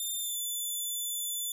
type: tone with pitch glide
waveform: 5% pulse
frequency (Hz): 3594 to 3498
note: A7 to A7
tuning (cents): +36 to -11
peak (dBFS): -25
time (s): 0-1.52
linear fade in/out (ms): 2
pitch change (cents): -47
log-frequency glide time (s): 0.19-0.38
effects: none